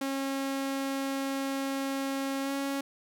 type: tone with pitch glide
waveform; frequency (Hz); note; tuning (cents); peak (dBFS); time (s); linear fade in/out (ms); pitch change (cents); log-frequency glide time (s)
sawtooth; 272.2 to 276.2; C#4 to C#4; -31 to -6; -26; 0.01-2.81; 5; +25; 2.42-2.52
effects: none